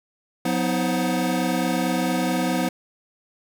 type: tone cluster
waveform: square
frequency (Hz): 180.9 / 250 / 318.3 / 518 / 730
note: F#3 / B3 / D#4 / C5 / F#5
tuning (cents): -39 / +21 / +39 / -17 / -24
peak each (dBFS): -27 / -26 / -28 / -31 / -31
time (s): 0.45-2.69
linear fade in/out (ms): 5
effects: none